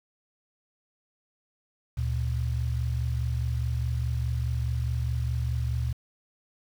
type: tone pair together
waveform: sine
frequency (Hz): 73.42 / 118.22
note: D2 / A#2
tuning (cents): 0 / +25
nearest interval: minor sixth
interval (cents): 825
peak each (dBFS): -28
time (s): 1.97-5.93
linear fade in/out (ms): 10
effects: 8-bit